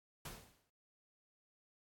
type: noise with exponential decay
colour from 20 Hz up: pink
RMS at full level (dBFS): -45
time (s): 0.25-0.7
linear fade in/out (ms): 5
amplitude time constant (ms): 97
effects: AAC 64 kbps